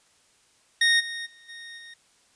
25% pulse tone with level steps, 1856 Hz, A#6, 8 cents flat, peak -14 / -28 / -47 / -36 / -39 dBFS, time 0.81-1.94 s, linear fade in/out 5 ms, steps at 0.99 / 1.25 / 1.48 / 1.77 s, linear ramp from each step 20 ms, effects white hiss -62 dBFS RMS until 2.35 s + resampled to 22050 Hz

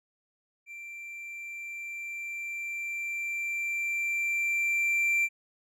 triangle tone with level ramp, 2355 Hz, D7, 4 cents sharp, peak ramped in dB -39 to -21 dBFS, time 0.66-5.29 s, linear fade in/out 50 ms, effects none

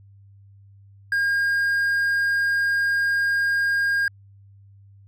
triangle tone, 1618 Hz, G#6, 46 cents flat, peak -17 dBFS, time 1.12-4.08 s, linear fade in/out 2 ms, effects added 99 Hz sine -47 dBFS peak until 5.07 s

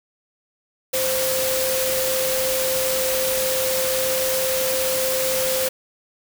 sine tone in noise, 521 Hz, C5, 7 cents flat, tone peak -22 dBFS, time 0.93-5.69 s, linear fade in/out 10 ms, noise white, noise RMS -24 dBFS, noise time 0.93-5.69 s, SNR -1 dB, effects none

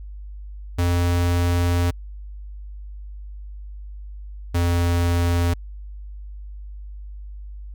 square tone pair in turn, 87.31 / 86.41 Hz, F2 / F2, 0 / -18 cents, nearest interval unison, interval 18 cents, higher first, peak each -18 dBFS, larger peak neither, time 0.78-1.91 / 4.54-5.54 s, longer first, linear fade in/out 10 ms, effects added 50 Hz sine -33 dBFS peak until 7.74 s

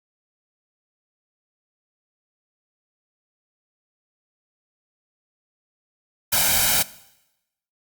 white noise with comb filter, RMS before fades -19 dBFS, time 6.32-6.83 s, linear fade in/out 10 ms, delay 1.3 ms, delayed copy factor +0.8, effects noise-tail reverb RT60 0.9 s tail -19 dB re dry + Opus 48 kbps

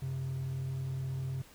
triangle tone pair together, 93.5 / 133.16 Hz, F#2 / C3, +19 / +31 cents, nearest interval tritone, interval 612 cents, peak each -40 / -31 dBFS, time 0.02-1.42 s, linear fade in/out 5 ms, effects tanh soft clip ceiling -27 dBFS + pink hiss -57 dBFS RMS until 1.54 s

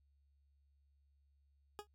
20% pulse tone with exponential decay, 415.3 Hz, G#4, in tune, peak -36 dBFS, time 1.79-1.87 s, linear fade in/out 0 ms, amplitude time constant 17 ms, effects added 70 Hz sine -70 dBFS peak until 1.94 s

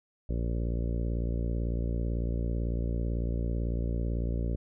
harmonic tone, 58 Hz, A#1, 8 cents flat, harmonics 1 / 2 / 3 / 4 / 5 / 6 / 7 / 8 / 9 / 10, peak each -29 / -35 / -39 / -41 / -43 / -45 / -46 / -47 / -48 / -49 dBFS, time 0.29-4.56 s, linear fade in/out 5 ms, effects none

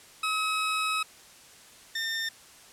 20% pulse tone pair in turn, 1279 / 1808.8 Hz, D#6 / A6, +47 / +47 cents, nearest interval tritone, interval 600 cents, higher second, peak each -21 / -24 dBFS, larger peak first, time 0.23-1.03 / 1.95-2.29 s, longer first, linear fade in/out 5 ms, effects white hiss -52 dBFS RMS until 2.72 s + low-pass 10000 Hz 12 dB/octave

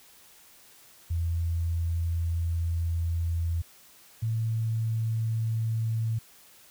sine tone pair in turn, 83.9 / 112.52 Hz, E2 / A2, +31 / +39 cents, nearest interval perfect fourth, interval 508 cents, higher second, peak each -25 dBFS, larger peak neither, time 1.1-3.62 / 4.22-6.19 s, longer first, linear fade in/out 10 ms, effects white hiss -55 dBFS RMS until 6.7 s

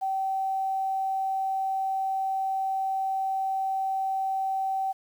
sine tone with quantisation, 770 Hz, G5, 31 cents flat, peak -25 dBFS, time 0.01-4.93 s, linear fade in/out 20 ms, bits 9, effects none

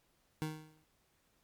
25% pulse tone with exponential decay, 155.56 Hz, D#3, in tune, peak -29 dBFS, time 0.42-0.84 s, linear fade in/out 0 ms, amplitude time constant 91 ms, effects pink hiss -74 dBFS RMS until 1.43 s + MP3 96 kbps

